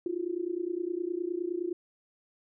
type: tone with amplitude modulation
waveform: sine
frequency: 350 Hz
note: F4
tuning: 4 cents sharp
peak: -26 dBFS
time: 0.06-1.73 s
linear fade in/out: 2 ms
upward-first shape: sine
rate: 29.7 Hz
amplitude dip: 90%
effects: none